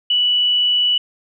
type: tone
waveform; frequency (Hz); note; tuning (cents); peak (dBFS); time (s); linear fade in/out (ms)
sine; 2955; F#7; -3; -13; 0.1-0.98; 5
effects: none